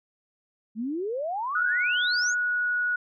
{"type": "exponential sweep", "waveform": "sine", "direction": "up", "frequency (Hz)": [207.7, 7040], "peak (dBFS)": -27, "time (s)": [0.75, 2.35], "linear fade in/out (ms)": 50}
{"type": "tone", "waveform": "sine", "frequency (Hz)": 1461, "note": "F#6", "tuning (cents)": -22, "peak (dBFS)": -23, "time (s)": [1.55, 2.96], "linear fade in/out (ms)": 5}
{"effects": []}